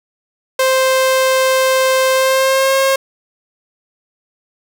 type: tone with pitch glide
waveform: sawtooth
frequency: 523.3 to 538 Hz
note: C5 to C5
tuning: 0 to +48 cents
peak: -7 dBFS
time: 0.59-2.96 s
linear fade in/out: 5 ms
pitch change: +48 cents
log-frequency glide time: 2.13-2.76 s
effects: none

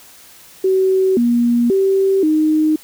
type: tone with pitch steps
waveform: sine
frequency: 378.9 / 238.3 / 387.1 / 309.9 Hz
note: F#4 / A#3 / G4 / D#4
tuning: +41 / +38 / -22 / -7 cents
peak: -11 dBFS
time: 0.64-2.76 s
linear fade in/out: 5 ms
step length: 530 ms
effects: white hiss -43 dBFS RMS until 2.83 s

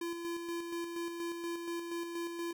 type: tone with tremolo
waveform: square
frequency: 340.3 Hz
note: F4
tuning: 45 cents flat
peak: -36 dBFS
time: 0.01-2.53 s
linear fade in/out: 5 ms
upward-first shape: square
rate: 4.2 Hz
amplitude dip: 40%
effects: none

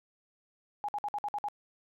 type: tone bursts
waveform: sine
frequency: 826 Hz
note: G#5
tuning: 10 cents flat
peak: -31 dBFS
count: 7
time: 0.84-1.485 s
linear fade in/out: 0 ms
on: 45 ms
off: 55 ms
effects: none

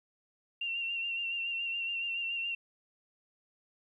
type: tone with vibrato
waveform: sine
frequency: 2752 Hz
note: F7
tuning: 26 cents flat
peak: -32 dBFS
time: 0.61-2.55 s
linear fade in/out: 5 ms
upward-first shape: sine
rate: 7.1 Hz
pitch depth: 33 cents each way
effects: 12-bit

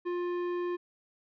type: tone with tanh clipping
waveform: triangle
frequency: 352.6 Hz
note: F4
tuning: 17 cents sharp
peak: -32 dBFS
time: 0.05-0.77 s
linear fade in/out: 20 ms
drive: 17 dB
effects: none

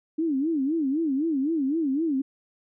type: tone with vibrato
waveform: sine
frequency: 296.4 Hz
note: D4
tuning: 16 cents sharp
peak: -22 dBFS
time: 0.18-2.22 s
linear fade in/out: 10 ms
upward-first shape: sine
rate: 3.9 Hz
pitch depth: 210 cents each way
effects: none

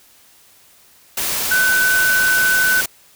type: tone in noise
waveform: sine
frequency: 1507 Hz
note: F#6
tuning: 31 cents sharp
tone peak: -13 dBFS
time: 1.51-2.81 s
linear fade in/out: 5 ms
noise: white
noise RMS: -21 dBFS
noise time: 1.17-2.86 s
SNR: +5 dB
effects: white hiss -50 dBFS RMS until 3.15 s

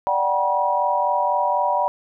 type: chord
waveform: sine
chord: G major seventh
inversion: second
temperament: equal with one note detuned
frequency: 587.3 / 740 / 784 / 964.1 Hz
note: D5 / F#5 / G5 / B5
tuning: 0 / 0 / 0 / -42 cents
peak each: -24 / -25 / -25 / -20 dBFS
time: 0.07-1.88 s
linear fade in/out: 0 ms
effects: none

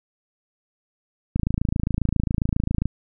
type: click train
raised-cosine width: 5 ms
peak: -9 dBFS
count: 42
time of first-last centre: 1.36-2.856 s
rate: 27.4 Hz
effects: none

